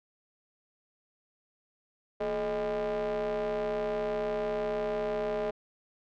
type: ring-modulated tone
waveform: square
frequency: 98 Hz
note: G2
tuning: in tune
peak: -27 dBFS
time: 2.2-5.51 s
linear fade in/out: 10 ms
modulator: 523 Hz
effects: low-pass 3000 Hz 12 dB/octave